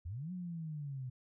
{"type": "linear two-way sweep", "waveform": "sine", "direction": "up then down", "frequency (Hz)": [74.5, 185, 124.4], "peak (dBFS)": -39, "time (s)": [0.05, 1.1], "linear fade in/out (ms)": 10, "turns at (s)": 0.32, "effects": []}